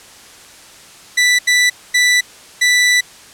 sawtooth tone bursts at uneven times, 1975.5 Hz, B6, in tune, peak -6 dBFS, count 4, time 1.17-1.39 / 1.47-1.7 / 1.94-2.21 / 2.61-3.01 s, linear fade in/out 10 ms, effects white hiss -40 dBFS RMS until 3.33 s + low-pass 9000 Hz 12 dB/octave

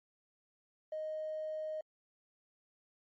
triangle tone, 622.3 Hz, D#5, in tune, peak -33 dBFS, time 0.92-1.81 s, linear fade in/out 5 ms, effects tanh soft clip ceiling -34 dBFS + MP3 32 kbps

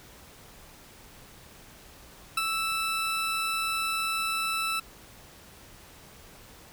20% pulse tone with ADSR envelope, 1318.5 Hz, E6, in tune, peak -17 dBFS, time 2.37-4.8 s, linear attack 6 ms, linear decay 23 ms, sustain -5 dB, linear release 8 ms, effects pink hiss -51 dBFS RMS until 6.72 s

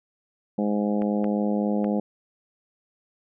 harmonic tone, 103.83 Hz, G#2, in tune, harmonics 2 / 3 / 4 / 5 / 6 / 7 / 8, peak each -23 / -30 / -33 / -30 / -36 / -36 / -39 dBFS, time 0.58-2 s, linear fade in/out 5 ms
clicks, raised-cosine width 0.5 ms, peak -24 / -22 / -23 dBFS, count 3, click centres 1.02 / 1.243 / 1.844 s
effects none

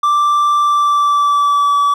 triangle tone with pitch glide, 1174.7 to 1147.9 Hz, D6 to D6, 0 to -40 cents, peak -8 dBFS, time 0.03-1.94 s, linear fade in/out 5 ms, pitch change -40 cents, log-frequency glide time 0.6-1.77 s, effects none

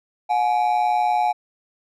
triangle ring-modulated tone, 784 Hz, G5, in tune, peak -12 dBFS, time 0.29-1.33 s, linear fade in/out 20 ms, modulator 60.1 Hz, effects none

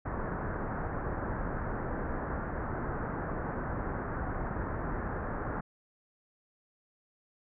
pink low-pass noise, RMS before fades -35 dBFS, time 0.05-5.61 s, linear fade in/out 10 ms, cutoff 1700 Hz, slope 48 dB/octave, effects none

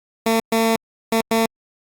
15% pulse tone bursts at uneven times, 225.7 Hz, A3, 44 cents sharp, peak -9 dBFS, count 4, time 0.26-0.4 / 0.52-0.76 / 1.12-1.21 / 1.31-1.46 s, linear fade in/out 5 ms, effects Opus 48 kbps

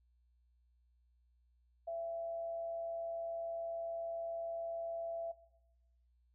sine tone with frequency modulation, 670 Hz, E5, 28 cents sharp, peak -38 dBFS, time 1.87-5.32 s, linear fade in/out 10 ms, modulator 127 Hz, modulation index 0.2, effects noise-tail reverb RT60 1.0 s tail -19 dB re dry + added 60 Hz sine -69 dBFS peak until 6.34 s

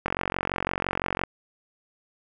click train, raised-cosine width 0.5 ms, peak -10 dBFS, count 55, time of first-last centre 0.06-1.236 s, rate 45.9 Hz, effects none

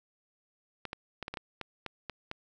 clicks, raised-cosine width 0.3 ms, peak -21 dBFS, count 10, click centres 0.853 / 0.931 / 1.227 / 1.281 / 1.34 / 1.372 / 1.613 / 1.863 / 2.097 / 2.314 s, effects none

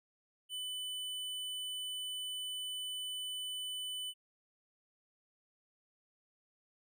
square tone, 3000 Hz, F#7, 23 cents sharp, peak -39 dBFS, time 0.49-4.14 s, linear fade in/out 50 ms, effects none

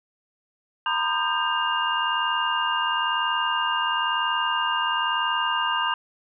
sine tone cluster, 929 / 1010 / 1217 / 1583 / 2816 Hz, A#5 / B5 / D#6 / G6 / F7, -6 / +39 / -39 / +17 / +14 cents, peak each -28 dBFS, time 0.86-5.94 s, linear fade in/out 2 ms, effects none

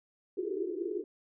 pink band-pass noise, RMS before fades -35 dBFS, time 0.37-1.04 s, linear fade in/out 5 ms, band 330 to 430 Hz, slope 96 dB/octave, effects none

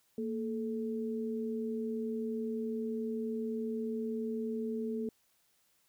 sine tone pair together, 230 / 434.2 Hz, A#3 / A4, -23 / -23 cents, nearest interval major seventh, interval 1100 cents, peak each -35 / -37 dBFS, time 0.18-5.09 s, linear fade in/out 2 ms, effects white hiss -72 dBFS RMS until 5.88 s

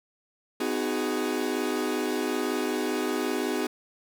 40% pulse chord, G# minor seventh, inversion first, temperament equal with one note detuned, 253.3 / 311.1 / 370 / 415.3 Hz, B3 / D#4 / F#4 / G#4, +44 / 0 / 0 / 0 cents, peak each -31 dBFS, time 0.6-3.67 s, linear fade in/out 5 ms, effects none

